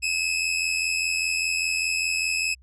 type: tone pair together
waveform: sawtooth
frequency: 2528 / 2613 Hz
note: D#7 / E7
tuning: +27 / -16 cents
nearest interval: minor second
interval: 57 cents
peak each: -23 / -22 dBFS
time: 0.02-2.55 s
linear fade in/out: 20 ms
effects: added 64 Hz sine -50 dBFS peak until 2.62 s + resampled to 22050 Hz